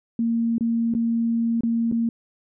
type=tone with dropouts; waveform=sine; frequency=230.8 Hz; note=A#3; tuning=17 cents flat; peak=-19 dBFS; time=0.19-2.09 s; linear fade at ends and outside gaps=2 ms; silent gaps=0.582-0.608 / 0.939-0.949 / 1.608-1.634 / 1.915-1.923 s; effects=none